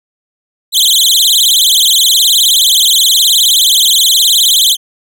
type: tone with vibrato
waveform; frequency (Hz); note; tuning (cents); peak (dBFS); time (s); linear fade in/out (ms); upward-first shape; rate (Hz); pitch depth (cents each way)
sawtooth; 3548; A7; +14; -3; 0.72-4.77; 50; sine; 19; 250
effects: none